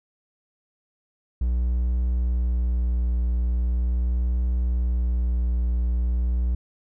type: tone with vibrato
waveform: triangle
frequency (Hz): 60.4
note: B1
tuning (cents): -38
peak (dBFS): -18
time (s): 1.41-6.55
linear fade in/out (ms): 5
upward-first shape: triangle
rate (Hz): 0.41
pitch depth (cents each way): 19
effects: none